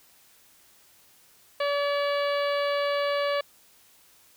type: harmonic tone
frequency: 572 Hz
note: D5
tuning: 46 cents flat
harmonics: 1 / 2 / 3 / 4 / 5 / 6 / 7 / 8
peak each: -25 / -31 / -35 / -37 / -39 / -41 / -42 / -43 dBFS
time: 1.6-3.41 s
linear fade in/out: 5 ms
effects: white hiss -58 dBFS RMS until 4.36 s